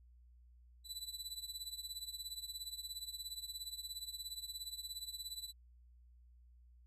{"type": "tone with tremolo", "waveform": "sawtooth", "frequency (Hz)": 3978, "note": "B7", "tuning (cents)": 12, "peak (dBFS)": -37, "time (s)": [0.84, 5.53], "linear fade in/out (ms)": 50, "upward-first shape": "triangle", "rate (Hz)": 17, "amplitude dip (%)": 90, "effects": ["added 60 Hz sine -60 dBFS peak until 6.86 s", "resampled to 32000 Hz"]}